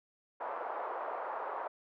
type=band-pass noise; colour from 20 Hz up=white; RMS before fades=-39 dBFS; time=0.4-1.68 s; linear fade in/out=10 ms; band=510 to 1100 Hz; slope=24 dB/octave; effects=none